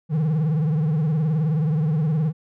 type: tone with vibrato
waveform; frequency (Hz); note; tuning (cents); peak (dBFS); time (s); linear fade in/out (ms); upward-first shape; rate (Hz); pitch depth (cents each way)
triangle; 155.1; D#3; -5; -16; 0.09-2.33; 50; triangle; 19; 150
effects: none